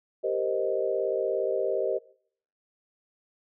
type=chord; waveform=sine; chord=C minor seventh; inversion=second; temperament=equal; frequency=392 / 466.2 / 523.3 / 622.3 Hz; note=G4 / Bb4 / C5 / Eb5; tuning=0 / 0 / 0 / 0 cents; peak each=-30 / -31 / -30 / -30 dBFS; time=0.23-1.99 s; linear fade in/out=20 ms; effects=noise-tail reverb RT60 0.6 s tail -22 dB re dry